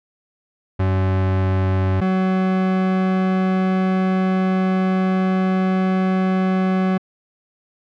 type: tone pair in turn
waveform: 40% pulse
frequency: 94.5 / 187.48 Hz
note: F#2 / F#3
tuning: +37 / +23 cents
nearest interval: octave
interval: 1186 cents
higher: second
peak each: -15 dBFS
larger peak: neither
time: 0.79-2.01 / 2.01-6.98 s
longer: second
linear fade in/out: 10 ms
effects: low-pass 2000 Hz 12 dB/octave